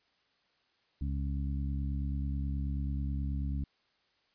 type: harmonic tone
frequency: 69.3 Hz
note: C#2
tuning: in tune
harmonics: 1 / 2 / 3 / 4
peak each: -32 / -38 / -42 / -44 dBFS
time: 1.01-3.64 s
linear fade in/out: 5 ms
effects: white hiss -72 dBFS RMS until 4.34 s + resampled to 11025 Hz